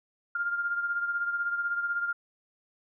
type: beating tone pair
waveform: sine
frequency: 1400 / 1416 Hz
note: F6 / F6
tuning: +4 / +23 cents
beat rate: 16 Hz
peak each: -28 / -36 dBFS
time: 0.35-2.13 s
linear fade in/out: 5 ms
effects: none